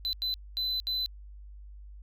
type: tone bursts at uneven times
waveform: triangle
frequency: 4023 Hz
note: B7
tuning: 31 cents sharp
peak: -27 dBFS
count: 4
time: 0.05-0.13 / 0.22-0.34 / 0.57-0.8 / 0.87-1.06 s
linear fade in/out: 0 ms
effects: added 50 Hz sine -44 dBFS peak until 2.02 s